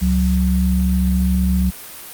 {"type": "tone pair together", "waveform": "sine", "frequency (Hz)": [69.03, 183.9], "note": ["C#2", "F#3"], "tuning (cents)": [-7, -10], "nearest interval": "octave + perfect fourth", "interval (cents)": 1697, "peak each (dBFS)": -16, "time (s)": [0.01, 1.71], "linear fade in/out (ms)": 20, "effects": ["white hiss -35 dBFS RMS until 2.13 s", "Opus 48 kbps"]}